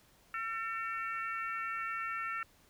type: harmonic tone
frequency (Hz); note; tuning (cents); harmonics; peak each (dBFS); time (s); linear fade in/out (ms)
450.8; A4; +42; 3 / 4 / 5 / 6; -37 / -41 / -44 / -46; 0.34-2.43; 2
effects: pink hiss -65 dBFS RMS until 2.69 s